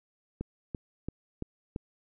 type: click train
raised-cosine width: 3 ms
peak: -21 dBFS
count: 5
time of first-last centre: 0.41-1.761 s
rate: 2.96 Hz
effects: none